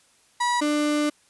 35% pulse tone pair in turn, 970 / 297.3 Hz, B5 / D4, -31 / +21 cents, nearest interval octave + minor sixth, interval 2048 cents, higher first, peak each -19 / -19 dBFS, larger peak neither, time 0.4-0.61 / 0.61-1.1 s, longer second, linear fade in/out 10 ms, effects white hiss -60 dBFS RMS until 1.29 s + resampled to 24000 Hz

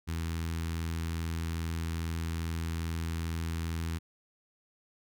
sawtooth tone with notch filter, 82.41 Hz, E2, in tune, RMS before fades -34 dBFS, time 0.07-3.99 s, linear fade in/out 20 ms, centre 600 Hz, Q 0.72, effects none

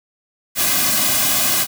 white noise with comb filter, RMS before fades -17 dBFS, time 0.55-1.67 s, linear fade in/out 50 ms, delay 2.2 ms, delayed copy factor -1, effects none

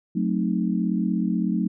sine chord, F# diminished seventh, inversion none, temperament equal with one note detuned, 183.72 / 220 / 261.6 / 311.1 Hz, F#3 / A3 / C4 / Eb4, -12 / 0 / 0 / 0 cents, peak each -24 / -25 / -30 / -29 dBFS, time 0.15-1.68 s, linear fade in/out 10 ms, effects none

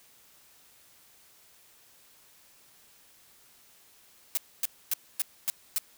blue noise bursts, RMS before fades -27 dBFS, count 6, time 4.35-5.782 s, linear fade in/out 0 ms, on 22 ms, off 260 ms, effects white hiss -59 dBFS RMS until 5.97 s

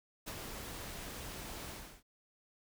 pink noise with ADSR envelope, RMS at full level -41 dBFS, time 0.26-2.03 s, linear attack 20 ms, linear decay 56 ms, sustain -4 dB, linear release 340 ms, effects none

